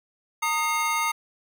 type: tone cluster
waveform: square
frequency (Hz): 918 / 1241 / 2136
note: A#5 / D#6 / C7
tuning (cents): -27 / -5 / +35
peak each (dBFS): -28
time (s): 0.42-1.12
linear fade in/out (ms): 10
effects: none